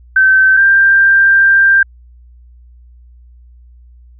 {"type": "tone pair in turn", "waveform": "sine", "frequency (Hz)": [1542, 1583.5], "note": ["G6", "G6"], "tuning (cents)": [-29, 17], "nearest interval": "unison", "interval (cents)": 46, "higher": "second", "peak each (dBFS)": -5, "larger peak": "neither", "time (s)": [[0.16, 0.57], [0.57, 1.83]], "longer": "second", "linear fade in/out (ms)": 5, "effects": ["added 60 Hz sine -38 dBFS peak until 4.19 s"]}